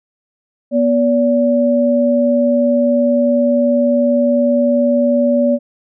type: tone pair together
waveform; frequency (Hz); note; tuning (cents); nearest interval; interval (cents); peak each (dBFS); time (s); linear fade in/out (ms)
sine; 243.2 / 574; B3 / D5; -26 / -40; octave + minor third; 1486; -13; 0.71-5.59; 50
effects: none